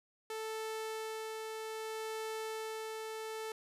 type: tone with tremolo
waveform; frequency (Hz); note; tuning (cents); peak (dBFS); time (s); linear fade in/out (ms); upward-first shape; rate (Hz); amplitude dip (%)
sawtooth; 440; A4; 0; -34; 0.3-3.52; 2; sine; 0.63; 25
effects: resampled to 32000 Hz